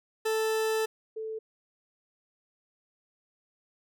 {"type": "tone pair in turn", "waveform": ["40% pulse", "sine"], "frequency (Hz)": [440, 440], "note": ["A4", "A4"], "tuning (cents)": [0, 0], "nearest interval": "unison", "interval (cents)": 0, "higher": "neither", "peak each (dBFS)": [-25, -33], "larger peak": "first", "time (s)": [[0.25, 0.86], [1.16, 1.39]], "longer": "first", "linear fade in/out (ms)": 10, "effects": []}